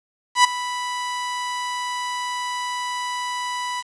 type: tone with ADSR envelope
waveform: sawtooth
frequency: 987.8 Hz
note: B5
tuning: in tune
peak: -5 dBFS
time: 0.35-3.83 s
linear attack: 94 ms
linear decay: 9 ms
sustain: -16 dB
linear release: 36 ms
effects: resampled to 22050 Hz + 7-bit